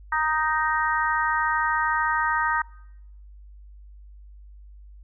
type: harmonic tone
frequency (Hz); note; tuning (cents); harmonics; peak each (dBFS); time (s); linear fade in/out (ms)
311.1; D#4; 0; 3 / 4 / 5 / 6; -25 / -26 / -27 / -28; 0.12-2.62; 5
effects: noise-tail reverb RT60 0.9 s tail -25 dB re dry + added 50 Hz sine -43 dBFS peak until 5.03 s